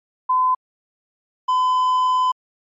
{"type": "tone pair in turn", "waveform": ["sine", "triangle"], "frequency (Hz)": [1018, 1013.8], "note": ["C6", "B5"], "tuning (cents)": [-48, 45], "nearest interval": "unison", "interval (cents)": 7, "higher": "first", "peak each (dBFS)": [-14, -13], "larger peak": "second", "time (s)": [[0.29, 0.55], [1.48, 2.32]], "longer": "second", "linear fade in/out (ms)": 10, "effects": ["MP3 32 kbps"]}